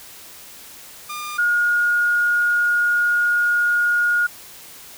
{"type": "tone pair in turn", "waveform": ["sawtooth", "sine"], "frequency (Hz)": [1205, 1433], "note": ["D6", "F6"], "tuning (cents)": [44, 44], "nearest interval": "minor third", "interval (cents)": 300, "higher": "second", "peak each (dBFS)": [-24, -15], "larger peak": "second", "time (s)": [[1.09, 1.38], [1.38, 4.27]], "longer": "second", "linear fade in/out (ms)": 10, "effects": ["white hiss -41 dBFS RMS until 4.97 s"]}